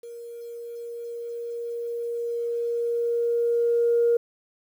sine tone with level ramp, 470.7 Hz, A#4, 17 cents sharp, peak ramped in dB -37 to -16 dBFS, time 0.03-4.17 s, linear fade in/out 5 ms, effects tanh soft clip ceiling -12 dBFS + 9-bit

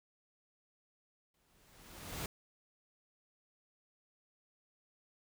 pink noise with exponential growth, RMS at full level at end -39 dBFS, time 1.34-2.26 s, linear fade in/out 2 ms, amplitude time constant 200 ms, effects none

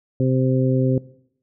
harmonic tone, 130 Hz, C3, 11 cents flat, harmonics 1 / 2 / 3 / 4, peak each -18 / -21 / -25 / -26 dBFS, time 0.2-0.98 s, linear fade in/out 2 ms, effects noise-tail reverb RT60 0.7 s tail -20 dB re dry

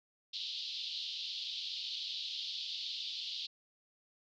white band-pass noise, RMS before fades -41 dBFS, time 0.33-3.47 s, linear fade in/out 10 ms, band 3100 to 4500 Hz, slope 48 dB/octave, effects none

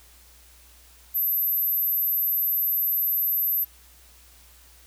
sine tone, 12160 Hz, F#9, 46 cents sharp, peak -21 dBFS, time 1.14-3.65 s, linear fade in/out 20 ms, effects added 60 Hz sine -54 dBFS peak until 4.86 s + white hiss -54 dBFS RMS until 4.86 s

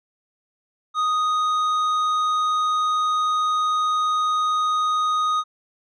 triangle tone with tanh clipping, 1244.5 Hz, D#6, in tune, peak -20 dBFS, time 0.94-5.44 s, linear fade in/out 50 ms, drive 12 dB, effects none

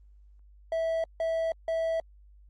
triangle tone bursts, 654 Hz, E5, 14 cents flat, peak -24 dBFS, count 3, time 0.72-2 s, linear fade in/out 2 ms, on 320 ms, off 160 ms, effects added 50 Hz sine -52 dBFS peak until 2.49 s + Opus 24 kbps

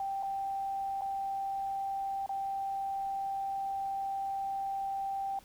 sine tone with dropouts, 784 Hz, G5, in tune, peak -32 dBFS, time 0-5.39 s, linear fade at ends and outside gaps 2 ms, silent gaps 0.227-0.231 / 1.011-1.018 / 2.262-2.292 s, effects pink hiss -59 dBFS RMS until 5.44 s

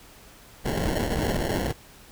pink noise with sample-and-hold, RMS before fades -26 dBFS, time 0.64-1.73 s, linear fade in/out 20 ms, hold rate 1225 Hz, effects pink hiss -50 dBFS RMS until 2.11 s

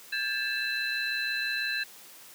sine tone cluster, 1605 / 1731 / 2641 / 4041 Hz, G6 / A6 / E7 / B7, +40 / -29 / +3 / +39 cents, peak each -32 / -35 / -34 / -34 dBFS, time 0.12-1.84 s, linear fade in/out 10 ms, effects white hiss -50 dBFS RMS until 2.34 s + high-pass 150 Hz 12 dB/octave

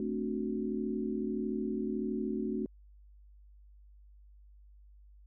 sine chord, D dominant seventh, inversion second, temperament equal, 220 / 261.6 / 293.7 / 370 Hz, A3 / C4 / D4 / F#4, 0 / 0 / 0 / 0 cents, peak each -35 / -38 / -39 / -37 dBFS, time 0-2.66 s, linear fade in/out 2 ms, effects added 50 Hz sine -54 dBFS peak until 5.26 s

